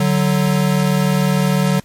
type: tone pair together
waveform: square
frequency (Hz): 146.83 / 186.82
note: D3 / F#3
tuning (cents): 0 / +17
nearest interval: major third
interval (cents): 417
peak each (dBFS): -17 / -16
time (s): 0-1.8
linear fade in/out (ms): 5
effects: pink hiss -50 dBFS RMS until 1.84 s + MP3 64 kbps